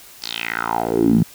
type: tone with band-pass filter sweep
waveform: 10% pulse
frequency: 57.1 Hz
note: A#1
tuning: 35 cents flat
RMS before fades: -19 dBFS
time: 0.22-1.23 s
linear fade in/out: 5 ms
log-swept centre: 5100 to 170 Hz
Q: 4.9
effects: white hiss -43 dBFS RMS until 1.34 s